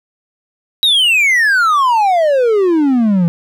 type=exponential sweep; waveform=triangle; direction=down; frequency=3884 to 164.81 Hz; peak=-7 dBFS; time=0.83-3.28 s; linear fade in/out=0 ms; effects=none